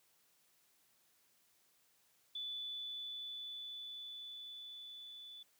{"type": "tone with level ramp", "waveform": "sine", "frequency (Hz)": 3476, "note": "A7", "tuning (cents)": -22, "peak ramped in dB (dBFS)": [-40, -50], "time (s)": [2.35, 5.43], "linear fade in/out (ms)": 5, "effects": ["white hiss -73 dBFS RMS until 5.59 s", "high-pass 80 Hz 12 dB/octave"]}